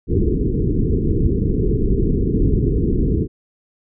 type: low-pass noise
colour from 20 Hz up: pink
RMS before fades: -17 dBFS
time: 0.07-3.28 s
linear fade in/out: 50 ms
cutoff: 450 Hz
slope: 96 dB/octave
effects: none